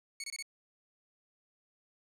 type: tone bursts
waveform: 15% pulse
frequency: 2217 Hz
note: C#7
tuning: in tune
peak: -32 dBFS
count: 4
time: 0.2-0.425 s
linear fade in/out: 2 ms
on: 39 ms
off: 23 ms
effects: low-pass 12000 Hz 12 dB/octave + 10-bit